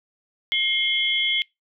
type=tone cluster; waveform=sine; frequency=2135 / 3089 / 3340 Hz; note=C7 / G7 / G#7; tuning=+34 / -26 / +9 cents; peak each=-23 / -24 / -24 dBFS; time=0.52-1.42 s; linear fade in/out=0 ms; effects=noise-tail reverb RT60 0.2 s tail -25 dB re dry